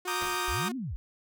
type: tone with vibrato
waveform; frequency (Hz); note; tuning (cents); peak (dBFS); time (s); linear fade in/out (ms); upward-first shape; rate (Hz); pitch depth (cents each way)
sawtooth; 360.4; F#4; -45; -32; 0.05-0.72; 5; triangle; 9.9; 22
type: chord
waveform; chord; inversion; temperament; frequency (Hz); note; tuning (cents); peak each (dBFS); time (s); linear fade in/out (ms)
sawtooth; Eb major seventh; second; equal; 932.3 / 1174.7 / 1244.5 / 1568; Bb5 / D6 / Eb6 / G6; 0 / 0 / 0 / 0; -32 / -33 / -30 / -33; 0.07-0.69; 10
type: noise with exponential decay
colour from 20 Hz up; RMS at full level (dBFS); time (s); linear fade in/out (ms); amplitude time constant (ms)
pink; -38; 0.21-0.54; 1; 70
type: linear two-way sweep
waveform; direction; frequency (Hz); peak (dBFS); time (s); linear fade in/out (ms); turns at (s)
sine; up then down; 37.66 to 274.6 to 37.66; -32; 0.48-0.96; 0; 0.76
effects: none